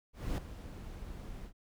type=noise with ADSR envelope; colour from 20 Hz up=brown; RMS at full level=-32 dBFS; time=0.13-1.53 s; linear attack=250 ms; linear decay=4 ms; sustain=-13 dB; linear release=84 ms; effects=none